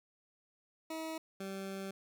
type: tone pair in turn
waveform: 20% pulse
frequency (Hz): 320.3 / 193.9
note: E4 / G3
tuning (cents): -50 / -19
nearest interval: major sixth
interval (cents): 869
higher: first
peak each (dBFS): -34 / -35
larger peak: first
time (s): 0.9-1.18 / 1.4-1.91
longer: second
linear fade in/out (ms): 5
effects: none